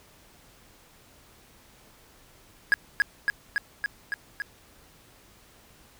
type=tone with echo; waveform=triangle; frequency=1661.2 Hz; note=G#6; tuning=in tune; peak=-14 dBFS; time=2.72-2.74 s; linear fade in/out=0 ms; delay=280 ms; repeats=6; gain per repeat=-2 dB; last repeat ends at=4.42 s; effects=pink hiss -56 dBFS RMS until 5.99 s